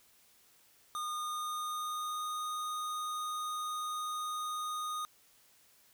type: tone with pitch glide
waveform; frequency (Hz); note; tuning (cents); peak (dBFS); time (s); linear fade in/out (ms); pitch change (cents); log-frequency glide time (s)
square; 1222 to 1235.5; D#6 to D#6; -32 to -13; -36; 0.95-5.05; 0; +19; 1.15-2.4
effects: white hiss -65 dBFS RMS until 5.93 s